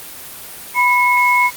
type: tone pair together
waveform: sine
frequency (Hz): 987.8 / 2178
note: B5 / C#7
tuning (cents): 0 / -31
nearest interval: octave + major second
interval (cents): 1369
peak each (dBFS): -13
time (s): 0.74-1.51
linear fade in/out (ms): 50
effects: white hiss -33 dBFS RMS until 1.56 s + Opus 32 kbps